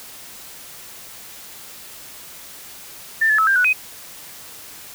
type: tone with pitch steps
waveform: sine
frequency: 1787 / 1724 / 1301 / 1587 / 1476 / 2513 Hz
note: A6 / A6 / E6 / G6 / F#6 / D#7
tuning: +26 / -36 / -23 / +21 / -5 / +17 cents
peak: -13 dBFS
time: 3.21-3.732 s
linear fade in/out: 10 ms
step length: 87 ms
effects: white hiss -39 dBFS RMS until 4.94 s